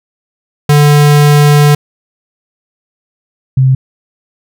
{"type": "tone pair in turn", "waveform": ["square", "sine"], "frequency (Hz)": [146.83, 131.49], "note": ["D3", "C3"], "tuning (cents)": [0, 9], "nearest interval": "major second", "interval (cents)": 191, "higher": "first", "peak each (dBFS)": -4, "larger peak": "neither", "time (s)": [[0.69, 1.75], [3.57, 3.75]], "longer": "first", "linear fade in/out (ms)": 5, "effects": []}